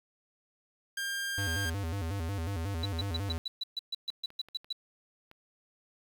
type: tone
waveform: sawtooth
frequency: 1600 Hz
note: G6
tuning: 35 cents sharp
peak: -29 dBFS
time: 0.97-1.7 s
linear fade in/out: 5 ms
type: tone with vibrato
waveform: square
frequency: 90.4 Hz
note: F#2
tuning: 40 cents flat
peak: -33 dBFS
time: 1.38-3.38 s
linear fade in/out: 0 ms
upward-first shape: square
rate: 5.5 Hz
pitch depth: 170 cents each way
type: tone bursts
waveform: sine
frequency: 3951 Hz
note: B7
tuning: in tune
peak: -31 dBFS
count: 13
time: 2.83-4.728 s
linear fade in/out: 5 ms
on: 26 ms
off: 130 ms
type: clicks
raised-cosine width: 0.3 ms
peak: -37 dBFS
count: 6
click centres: 3.284 / 4.102 / 4.304 / 4.486 / 4.645 / 5.314 s
effects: 9-bit